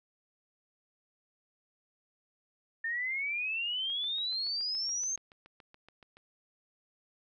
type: exponential sweep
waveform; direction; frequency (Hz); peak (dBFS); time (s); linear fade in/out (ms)
sine; up; 1800 to 6460; -31; 2.84-5.16; 5
type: click train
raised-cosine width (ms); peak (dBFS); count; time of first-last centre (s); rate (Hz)
0.3; -38; 17; 3.9-6.17; 7.05
effects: none